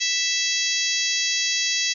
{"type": "harmonic tone", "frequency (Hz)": 659, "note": "E5", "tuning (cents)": -1, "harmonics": [3, 4, 5, 6, 7, 8, 9, 10], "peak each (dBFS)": [-29, -29, -29, -29, -29, -29, -29, -29], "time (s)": [0, 1.94], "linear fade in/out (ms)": 20, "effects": []}